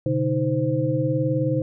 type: tone cluster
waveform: sine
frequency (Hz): 125.5 / 144.6 / 314 / 518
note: B2 / D3 / D#4 / C5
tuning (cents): +28 / -27 / +16 / -17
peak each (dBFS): -25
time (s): 0.06-1.62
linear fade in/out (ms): 2
effects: none